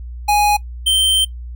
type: tone pair in turn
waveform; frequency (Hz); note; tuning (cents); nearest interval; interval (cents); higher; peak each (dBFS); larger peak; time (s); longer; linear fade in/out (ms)
square; 830 / 3119; G#5 / G7; -1 / -9; octave + major seventh; 2292; second; -12; neither; 0.28-0.57 / 0.86-1.25; second; 10
effects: noise-tail reverb RT60 0.1 s tail -19 dB re dry + added 60 Hz sine -27 dBFS peak until 1.55 s